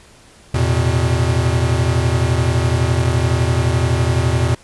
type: tone cluster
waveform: square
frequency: 84.4 / 114.7 / 126.5 Hz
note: E2 / A#2 / B2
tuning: +41 / -28 / +42 cents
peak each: -19 dBFS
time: 0.54-4.55 s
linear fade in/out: 5 ms
effects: pink hiss -46 dBFS RMS until 4.63 s + resampled to 24000 Hz